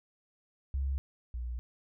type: tone pair in turn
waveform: sine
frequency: 67.8 / 60.4 Hz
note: C#2 / B1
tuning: -38 / -38 cents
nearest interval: major second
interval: 200 cents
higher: first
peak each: -29 / -34 dBFS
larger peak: first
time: 0.74-0.98 / 1.34-1.59 s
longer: second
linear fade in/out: 0 ms
effects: none

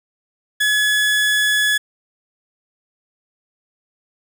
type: tone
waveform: 30% pulse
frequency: 1700 Hz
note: G#6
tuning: 40 cents sharp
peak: -12 dBFS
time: 0.6-1.78 s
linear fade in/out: 10 ms
effects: none

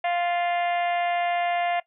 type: harmonic tone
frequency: 349.2 Hz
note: F4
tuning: in tune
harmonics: 2 / 3 / 4 / 5 / 6 / 7 / 8 / 9 / 10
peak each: -23 / -38 / -41 / -35 / -33 / -39 / -38 / -46 / -49 dBFS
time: 0.04-1.8 s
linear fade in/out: 5 ms
effects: noise-tail reverb RT60 0.1 s tail -18 dB re dry

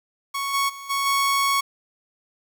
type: tone with level steps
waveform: sawtooth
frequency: 1108.7 Hz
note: C#6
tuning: in tune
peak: -21 / -16 / -32 / -18 / -15 dBFS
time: 0.34-1.61 s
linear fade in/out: 10 ms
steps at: 0.53 / 0.68 / 0.89 / 1.05 s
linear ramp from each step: 20 ms
effects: 8-bit

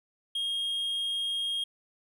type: tone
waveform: triangle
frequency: 3247 Hz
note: G#7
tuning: 40 cents flat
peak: -27 dBFS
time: 0.35-1.64 s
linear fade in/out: 5 ms
effects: none

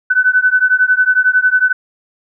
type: beating tone pair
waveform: sine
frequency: 1500 / 1511 Hz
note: F#6 / F#6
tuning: +23 / +36 cents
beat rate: 11 Hz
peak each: -12 dBFS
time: 0.1-1.73 s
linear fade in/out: 10 ms
effects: none

